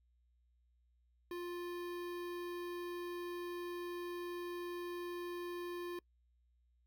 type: tone with notch filter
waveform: square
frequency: 350.7 Hz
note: F4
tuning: 7 cents sharp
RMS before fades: -43 dBFS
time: 1.31-5.99 s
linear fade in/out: 2 ms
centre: 7300 Hz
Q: 0.95
effects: noise-tail reverb RT60 0.1 s tail -24 dB re dry + added 60 Hz sine -70 dBFS peak until 6.86 s